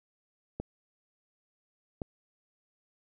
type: clicks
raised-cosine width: 2 ms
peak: -21 dBFS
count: 2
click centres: 0.6 / 2.018 s
effects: none